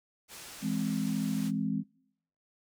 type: low-pass noise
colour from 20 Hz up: white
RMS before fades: -47 dBFS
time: 0.28-1.52 s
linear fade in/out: 50 ms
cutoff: 9800 Hz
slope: 12 dB/octave
type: chord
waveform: sine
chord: E augmented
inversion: none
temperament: equal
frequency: 164.81 / 207.7 / 261.6 Hz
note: E3 / G#3 / B#3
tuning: 0 / 0 / 0 cents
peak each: -35 / -31 / -33 dBFS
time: 0.61-1.84 s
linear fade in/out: 50 ms
effects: noise-tail reverb RT60 0.7 s tail -23 dB re dry